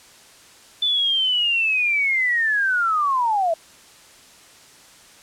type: linear sweep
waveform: sine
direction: down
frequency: 3520 to 636 Hz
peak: -17 dBFS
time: 0.82-3.54 s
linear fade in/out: 5 ms
effects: white hiss -48 dBFS RMS until 5.22 s + low-pass 9000 Hz 12 dB/octave